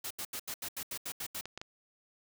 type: noise bursts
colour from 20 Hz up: white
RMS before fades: -39 dBFS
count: 10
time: 0.04-1.411 s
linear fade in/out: 5 ms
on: 66 ms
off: 79 ms
type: clicks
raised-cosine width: 0.2 ms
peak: -24 dBFS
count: 3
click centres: 1.456 / 1.576 / 1.615 s
effects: none